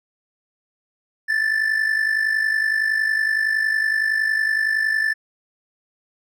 triangle tone with amplitude modulation, 1760 Hz, A6, in tune, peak -13 dBFS, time 1.28-5.14 s, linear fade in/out 20 ms, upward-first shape sine, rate 50.8 Hz, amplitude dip 65%, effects none

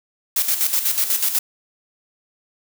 blue noise with tremolo, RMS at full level -18 dBFS, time 0.36-1.39 s, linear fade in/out 5 ms, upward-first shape square, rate 8.1 Hz, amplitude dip 60%, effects none

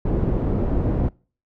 pink low-pass noise, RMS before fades -21 dBFS, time 0.05-1.09 s, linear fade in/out 5 ms, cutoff 420 Hz, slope 12 dB/octave, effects noise-tail reverb RT60 0.4 s tail -25 dB re dry

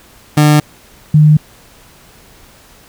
30% pulse / sine tone pair in turn, 150 / 152.01 Hz, D3 / D#3, +37 / -40 cents, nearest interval unison, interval 23 cents, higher second, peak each -3 dBFS, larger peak neither, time 0.37-0.6 / 1.14-1.37 s, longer neither, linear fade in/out 5 ms, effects pink hiss -43 dBFS RMS until 2.88 s

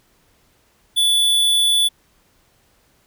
square tone, 3458 Hz, A7, 31 cents flat, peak -14 dBFS, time 0.96-1.89 s, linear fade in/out 20 ms, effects pink hiss -59 dBFS RMS until 3.06 s

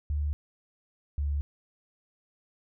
sine tone pair in turn, 73.6 / 71.92 Hz, D2 / D2, +4 / -36 cents, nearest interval unison, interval 40 cents, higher first, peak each -26 dBFS, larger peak neither, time 0.1-0.33 / 1.18-1.41 s, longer neither, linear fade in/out 0 ms, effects none

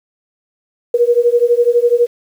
sine beating tone pair, 472.7 / 484.7 Hz, A#4 / B4, +24 / -32 cents, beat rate 12 Hz, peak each -12 dBFS, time 0.94-2.07 s, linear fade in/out 5 ms, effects 7-bit

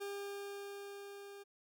40% pulse tone with level ramp, 401.5 Hz, G4, 41 cents sharp, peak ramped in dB -39 to -49 dBFS, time 0-1.44 s, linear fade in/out 20 ms, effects none

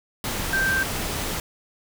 sine tone in noise, 1568 Hz, G6, in tune, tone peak -20 dBFS, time 0.53-0.83 s, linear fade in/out 2 ms, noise pink, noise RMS -28 dBFS, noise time 0.24-1.4 s, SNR +5 dB, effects none

